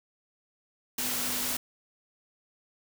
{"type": "tone in noise", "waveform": "sine", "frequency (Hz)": 250, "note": "B3", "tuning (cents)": 21, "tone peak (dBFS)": -42, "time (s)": [0.98, 1.57], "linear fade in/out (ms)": 5, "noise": "white", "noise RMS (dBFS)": -31, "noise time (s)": [0.98, 1.57], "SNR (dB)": -14, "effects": []}